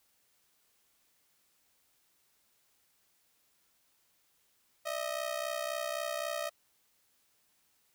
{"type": "ring-modulated tone", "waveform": "sawtooth", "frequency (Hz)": 627, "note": "D#5", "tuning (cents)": 13, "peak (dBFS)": -27, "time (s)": [4.85, 6.5], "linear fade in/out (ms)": 20, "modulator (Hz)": 31.9, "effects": ["white hiss -72 dBFS RMS until 7.94 s"]}